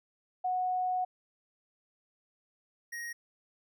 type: tone pair in turn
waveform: sine / square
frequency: 735 / 1878.5 Hz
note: F#5 / A#6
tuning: -12 / +13 cents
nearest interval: octave + major third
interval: 1625 cents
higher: second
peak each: -28 / -38 dBFS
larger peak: first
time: 0.44-1.05 / 2.92-3.13 s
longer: first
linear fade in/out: 10 ms
effects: none

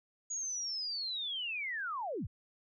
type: linear sweep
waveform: sine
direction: down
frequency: 6790 to 46.55 Hz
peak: -35 dBFS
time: 0.3-2.27 s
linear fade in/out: 10 ms
effects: none

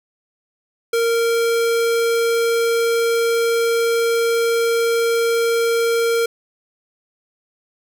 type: tone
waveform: square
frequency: 463 Hz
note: A#4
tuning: 12 cents flat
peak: -16 dBFS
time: 0.93-6.26 s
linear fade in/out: 5 ms
effects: none

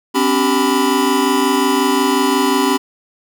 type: tone cluster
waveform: square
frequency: 259.2 / 284.8 / 388.4 / 994 Hz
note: C4 / C#4 / G4 / B5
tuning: -16 / +47 / -16 / +11 cents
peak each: -19 dBFS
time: 0.14-2.78 s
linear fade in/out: 20 ms
effects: none

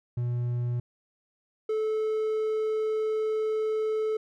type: tone pair in turn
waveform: triangle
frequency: 121.2 / 434.9 Hz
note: B2 / A4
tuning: -32 / -20 cents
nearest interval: octave + minor seventh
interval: 2212 cents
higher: second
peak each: -24 / -23 dBFS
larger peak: second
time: 0.17-0.8 / 1.69-4.17 s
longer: second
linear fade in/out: 5 ms
effects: none

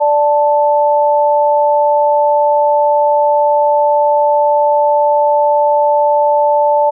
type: tone pair together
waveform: sine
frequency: 587.3 / 880 Hz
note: D5 / A5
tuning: 0 / 0 cents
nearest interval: perfect fifth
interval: 700 cents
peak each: -11 dBFS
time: 0-6.91 s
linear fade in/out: 20 ms
effects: none

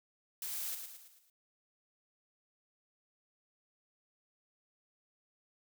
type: noise with echo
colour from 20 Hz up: blue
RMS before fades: -40 dBFS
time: 0.42-0.75 s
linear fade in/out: 2 ms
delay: 110 ms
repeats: 5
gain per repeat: -6 dB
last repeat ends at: 1.3 s
effects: none

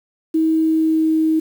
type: tone with pitch glide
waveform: sine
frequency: 320 to 316.9 Hz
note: D#4 to D#4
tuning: +49 to +32 cents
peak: -13 dBFS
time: 0.34-1.4 s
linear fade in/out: 10 ms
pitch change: -17 cents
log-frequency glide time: 0.51-1.15 s
effects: 7-bit

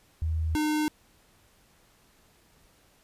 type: tone pair in turn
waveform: sine / square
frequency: 79.9 / 304.6 Hz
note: D#2 / D#4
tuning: +47 / -37 cents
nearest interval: octave + major seventh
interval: 2316 cents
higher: second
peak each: -25 dBFS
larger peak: neither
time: 0.22-0.55 / 0.55-0.88 s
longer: neither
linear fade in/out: 0 ms
effects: pink hiss -62 dBFS RMS until 3.03 s + resampled to 32000 Hz

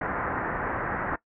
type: low-pass noise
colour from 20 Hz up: white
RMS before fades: -30 dBFS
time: 0.01-1.16 s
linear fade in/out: 5 ms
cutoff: 1800 Hz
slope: 48 dB/octave
effects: noise-tail reverb RT60 0.1 s tail -18 dB re dry

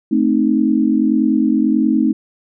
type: chord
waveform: sine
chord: A diminished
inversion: none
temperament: equal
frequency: 220 / 261.6 / 311.1 Hz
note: A3 / C4 / Eb4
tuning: 0 / 0 / 0 cents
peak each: -16 dBFS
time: 0.11-2.13 s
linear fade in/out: 10 ms
effects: none

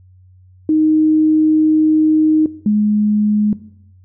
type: tone pair in turn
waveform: sine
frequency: 311.1 / 210 Hz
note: D#4 / G#3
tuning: 0 / +19 cents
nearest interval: perfect fifth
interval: 681 cents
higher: first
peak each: -10 dBFS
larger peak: neither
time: 0.69-2.46 / 2.66-3.53 s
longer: first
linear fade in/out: 2 ms
effects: noise-tail reverb RT60 0.8 s tail -18 dB re dry + added 92 Hz sine -43 dBFS peak until 4.04 s

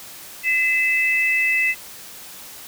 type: tone pair together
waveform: sine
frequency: 2030 / 2623 Hz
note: B6 / E7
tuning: +47 / -9 cents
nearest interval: major third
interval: 444 cents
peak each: -19 dBFS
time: 0.43-1.75 s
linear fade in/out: 50 ms
effects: white hiss -39 dBFS RMS until 2.67 s

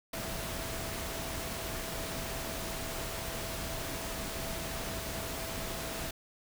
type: tone in noise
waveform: sine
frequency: 659.3 Hz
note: E5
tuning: in tune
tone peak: -45 dBFS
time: 0.13-6.11 s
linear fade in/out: 5 ms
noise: pink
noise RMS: -38 dBFS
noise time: 0.13-6.11 s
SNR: -10 dB
effects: none

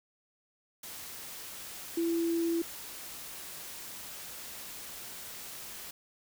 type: tone in noise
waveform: sine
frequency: 335 Hz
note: E4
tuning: 28 cents sharp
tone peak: -27 dBFS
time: 1.97-2.62 s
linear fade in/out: 5 ms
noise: white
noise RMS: -44 dBFS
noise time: 0.83-5.91 s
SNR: +14 dB
effects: none

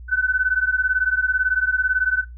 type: beating tone pair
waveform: sine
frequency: 1500 / 1518 Hz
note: F#6 / F#6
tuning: +23 / +44 cents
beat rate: 18 Hz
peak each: -20 / -20 dBFS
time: 0.08-2.25 s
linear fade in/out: 50 ms
effects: noise-tail reverb RT60 0.2 s tail -21 dB re dry + added 60 Hz sine -35 dBFS peak until 2.37 s

